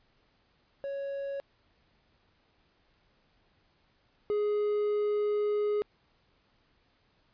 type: tone pair in turn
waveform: triangle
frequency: 555 / 416.9 Hz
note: C#5 / G#4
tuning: +2 / +7 cents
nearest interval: perfect fourth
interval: 495 cents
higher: first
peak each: -31 / -24 dBFS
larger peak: second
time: 0.84-1.4 / 4.3-5.82 s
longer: second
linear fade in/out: 0 ms
effects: pink hiss -69 dBFS RMS until 7.33 s + resampled to 11025 Hz